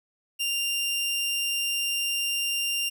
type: tone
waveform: sawtooth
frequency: 2789 Hz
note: F7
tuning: 3 cents flat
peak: -22 dBFS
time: 0.39-2.9 s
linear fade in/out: 20 ms
effects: none